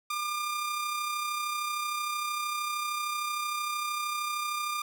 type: tone with amplitude modulation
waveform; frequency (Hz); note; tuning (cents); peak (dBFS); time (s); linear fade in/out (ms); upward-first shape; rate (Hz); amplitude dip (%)
sawtooth; 1200; D6; +37; -25; 0.1-4.82; 5; sine; 33.1; 35
effects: none